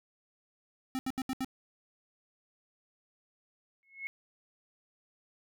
square tone bursts, 261.7 Hz, C4, in tune, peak -32 dBFS, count 5, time 0.95-1.446 s, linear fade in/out 0 ms, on 40 ms, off 74 ms
sine tone with exponential growth, 2180 Hz, C#7, 29 cents flat, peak -32 dBFS, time 3.83-4.07 s, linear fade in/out 0 ms, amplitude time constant 51 ms
effects none

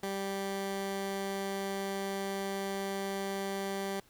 15% pulse tone pair together, 196 / 392 Hz, G3 / G4, 0 / 0 cents, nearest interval octave, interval 1200 cents, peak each -29 / -37 dBFS, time 0.03-4 s, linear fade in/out 2 ms, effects pink hiss -63 dBFS RMS until 4.09 s

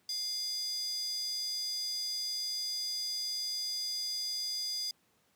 square tone with high-pass filter, 698.5 Hz, F5, in tune, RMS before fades -36 dBFS, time 0.09-4.91 s, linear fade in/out 2 ms, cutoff 5000 Hz, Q 8.2, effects pink hiss -71 dBFS RMS until 5.35 s + high-pass 100 Hz 12 dB/octave

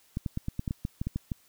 clicks, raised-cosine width 5 ms, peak -18 dBFS, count 12, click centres 0.171 / 0.262 / 0.374 / 0.484 / 0.594 / 0.678 / 0.709 / 0.851 / 1.015 / 1.07 / 1.16 / 1.318 s, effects white hiss -63 dBFS RMS until 1.48 s

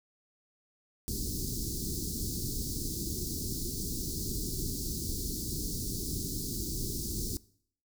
pink band-stop noise, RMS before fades -35 dBFS, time 1.08-7.37 s, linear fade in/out 0 ms, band 390 to 4400 Hz, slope 48 dB/octave, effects noise-tail reverb RT60 0.6 s tail -21 dB re dry

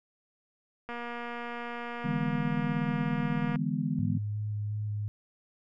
click train, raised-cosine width 0.5 ms, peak -24 dBFS, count 636, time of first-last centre 0.89-3.558 s, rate 238 Hz
sine chord, E dominant seventh, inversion third, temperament just, 148.33 / 164.81 / 206 / 247.2 Hz, D3 / E3 / G#3 / B3, +18 / 0 / -14 / +2 cents, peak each -33 dBFS, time 2.04-4.18 s, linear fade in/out 10 ms
sine tone with vibrato, 105 Hz, G#2, 19 cents sharp, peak -30 dBFS, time 3.99-5.08 s, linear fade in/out 0 ms, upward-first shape square, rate 2.8 Hz, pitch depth 11 cents each way
effects none

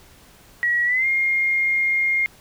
sine tone with pitch glide, 1918 to 2128 Hz, A#6 to C7, +49 to +29 cents, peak -17 dBFS, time 0.63-2.26 s, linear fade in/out 0 ms, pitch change +180 cents, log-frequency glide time 0.85-1.07 s, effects pink hiss -50 dBFS RMS until 2.4 s

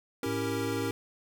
square chord, C# diminished seventh, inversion none, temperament equal, 277.2 / 329.6 / 392 / 466.2 Hz, C#4 / E4 / G4 / Bb4, 0 / 0 / 0 / 0 cents, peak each -35 / -38 / -37 / -36 dBFS, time 0.23-0.91 s, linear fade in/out 2 ms
sine tone with vibrato, 107.6 Hz, A2, 38 cents flat, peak -36 dBFS, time 0.26-0.91 s, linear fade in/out 0 ms, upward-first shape sine, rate 2.9 Hz, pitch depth 9 cents each way
effects none

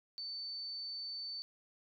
sine tone, 4530 Hz, C#8, 37 cents sharp, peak -40 dBFS, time 0.18-1.42 s, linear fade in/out 0 ms, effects none

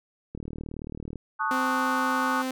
click train, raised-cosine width 3 ms, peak -23 dBFS, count 32, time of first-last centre 0.35-1.157 s, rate 38.4 Hz
sine chord, D# half-diminished seventh, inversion second, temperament equal, 880 / 1108.7 / 1244.5 / 1480 Hz, A5 / C#6 / D#6 / F#6, 0 / 0 / 0 / 0 cents, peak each -30 dBFS, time 1.39-2.43 s, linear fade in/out 20 ms
sawtooth tone, 259.4 Hz, C4, 15 cents flat, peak -24 dBFS, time 1.51-2.51 s, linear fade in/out 2 ms
effects none

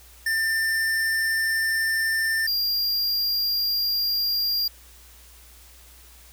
square tone pair in turn, 1792 / 4784 Hz, A6 / D8, +31 / +31 cents, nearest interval octave + perfect fourth, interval 1700 cents, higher second, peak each -22 dBFS, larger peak neither, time 0.26-2.47 / 2.47-4.68 s, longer neither, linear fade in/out 5 ms, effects added 60 Hz sine -50 dBFS peak until 6.32 s + white hiss -51 dBFS RMS until 6.32 s

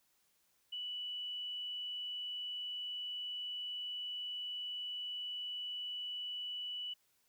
sine tone, 2960 Hz, F#7, in tune, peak -39 dBFS, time 0.72-6.94 s, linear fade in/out 10 ms, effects white hiss -75 dBFS RMS until 7.28 s

